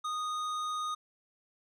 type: tone with hard clipping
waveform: triangle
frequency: 1238 Hz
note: D#6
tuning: 9 cents flat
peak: -34 dBFS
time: 0.04-0.95 s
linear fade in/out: 10 ms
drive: 15 dB
effects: none